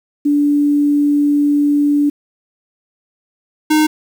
sine / square tone pair in turn, 290.4 / 307.7 Hz, D4 / D#4, -19 / -19 cents, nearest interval minor second, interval 100 cents, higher second, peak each -10 dBFS, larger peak neither, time 0.25-2.1 / 3.7-3.87 s, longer first, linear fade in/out 10 ms, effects 7-bit

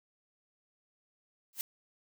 blue noise with exponential growth, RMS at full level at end -31 dBFS, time 1.53-1.61 s, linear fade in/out 0 ms, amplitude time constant 17 ms, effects none

